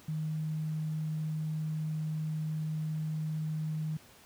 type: tone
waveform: sine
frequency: 155.8 Hz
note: D#3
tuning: 3 cents sharp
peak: -31 dBFS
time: 0.08-3.97 s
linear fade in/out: 5 ms
effects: pink hiss -57 dBFS RMS until 4.25 s + high-pass 80 Hz 12 dB/octave